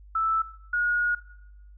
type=tone pair in turn; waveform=sine; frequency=1318.5 / 1443.1 Hz; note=E6 / F#6; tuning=0 / -44 cents; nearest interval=major second; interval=156 cents; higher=second; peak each=-22 dBFS; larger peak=neither; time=0.15-0.42 / 0.73-1.15 s; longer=second; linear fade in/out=5 ms; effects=noise-tail reverb RT60 0.8 s tail -17 dB re dry + added 50 Hz sine -46 dBFS peak until 1.77 s